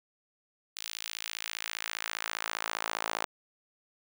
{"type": "tone with high-pass filter sweep", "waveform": "sawtooth", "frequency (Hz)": 55, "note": "A1", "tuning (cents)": 0, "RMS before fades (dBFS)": -37, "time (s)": [0.76, 3.25], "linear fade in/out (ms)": 5, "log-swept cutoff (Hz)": [3600, 820], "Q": 1.1, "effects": []}